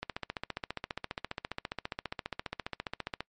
click train, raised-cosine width 0.3 ms, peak -18 dBFS, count 48, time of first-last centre 0.03-3.206 s, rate 14.8 Hz, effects noise-tail reverb RT60 0.1 s tail -24 dB re dry + MP3 48 kbps

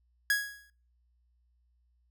45% pulse tone with exponential decay, 1661.2 Hz, G#6, in tune, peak -22 dBFS, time 0.3-0.7 s, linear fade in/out 2 ms, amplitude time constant 86 ms, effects noise-tail reverb RT60 0.4 s tail -23 dB re dry + added 60 Hz sine -67 dBFS peak until 2.1 s

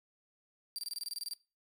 sawtooth tone bursts, 4699 Hz, D8, in tune, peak -34 dBFS, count 12, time 0.76-1.335 s, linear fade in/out 0 ms, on 25 ms, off 25 ms, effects noise-tail reverb RT60 0.3 s tail -22 dB re dry

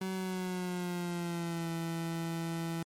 30% pulse tone with pitch glide, 188.5 to 166.01 Hz, F#3 to E3, +32 to +13 cents, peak -31 dBFS, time 0.01-2.83 s, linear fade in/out 5 ms, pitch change -219 cents, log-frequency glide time 0.13-1.69 s, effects MP3 64 kbps

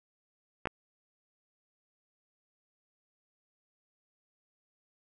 clicks, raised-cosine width 0.5 ms, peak -17 dBFS, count 2, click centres 0.656 / 0.672 s, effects none

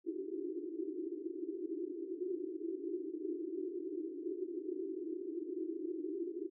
pink band-pass noise, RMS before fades -41 dBFS, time 0.04-6.5 s, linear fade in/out 50 ms, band 310 to 390 Hz, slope 96 dB/octave, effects none

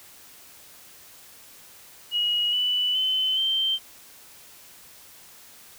sine tone with pitch steps, 2899 / 2974 / 3050 / 3129 Hz, F#7 / F#7 / G7 / G7, -36 / +8 / -48 / -4 cents, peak -21 dBFS, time 2.11-3.79 s, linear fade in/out 50 ms, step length 420 ms, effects white hiss -49 dBFS RMS until 5.78 s

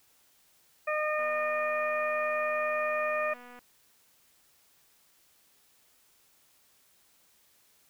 harmonic tone, 610 Hz, D#5, 34 cents flat, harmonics 1 / 2 / 3 / 4, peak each -30 / -33 / -35 / -36 dBFS, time 0.87-3.34 s, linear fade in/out 10 ms
click train, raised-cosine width 0.5 ms, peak -36 dBFS, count 589, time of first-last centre 1.19-3.59 s, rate 245 Hz
effects white hiss -65 dBFS RMS until 7.89 s

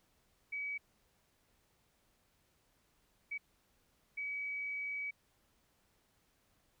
sine tone bursts at uneven times, 2276 Hz, C#7, 45 cents sharp, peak -37 dBFS, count 3, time 0.52-0.78 / 3.31-3.38 / 4.17-5.11 s, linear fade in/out 10 ms, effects pink hiss -74 dBFS RMS until 6.8 s

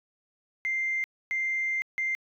sine tone bursts at uneven times, 2093 Hz, C7, in tune, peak -25 dBFS, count 3, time 0.65-1.04 / 1.31-1.82 / 1.98-2.15 s, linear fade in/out 0 ms, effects tanh soft clip ceiling -21 dBFS

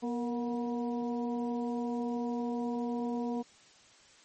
harmonic tone with a mistuned harmonic, 241 Hz, B3, 42 cents flat, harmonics 1 / 2 / 3 / 4, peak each -32 / -38 / -42 / -44 dBFS, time 0.02-3.43 s, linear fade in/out 20 ms, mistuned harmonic 2, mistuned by -46 cents, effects white hiss -59 dBFS RMS until 4.24 s + MP3 32 kbps

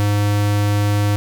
square tone, 103 Hz, G#2, 14 cents flat, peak -15 dBFS, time 0-1.16 s, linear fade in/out 0 ms, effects none

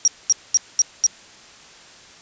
sine tone bursts, 5680 Hz, F8, 28 cents sharp, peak -11 dBFS, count 5, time 0.05-1.065 s, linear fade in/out 0 ms, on 27 ms, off 220 ms, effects white hiss -45 dBFS RMS until 2.21 s + resampled to 16000 Hz

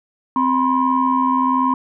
sine tone cluster, 260.6 / 975 / 1056 Hz, C4 / B5 / C6, -7 / -23 / +16 cents, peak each -18 dBFS, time 0.36-1.74 s, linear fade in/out 2 ms, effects tanh soft clip ceiling -5 dBFS

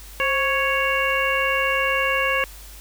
harmonic tone with a mistuned harmonic, 554.4 Hz, C#5, in tune, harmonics 1 / 2 / 3 / 4 / 5, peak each -25 / -25 / -25 / -25 / -25 dBFS, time 0.2-2.44 s, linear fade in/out 0 ms, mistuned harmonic 1, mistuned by -76 cents, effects added 50 Hz sine -40 dBFS peak until 2.8 s + white hiss -44 dBFS RMS until 2.8 s

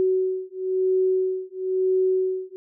sine beating tone pair, 373.8 / 374.8 Hz, F#4 / F#4, +18 / +22 cents, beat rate 1 Hz, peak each -23 dBFS, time 0-2.56 s, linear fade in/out 0 ms, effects none

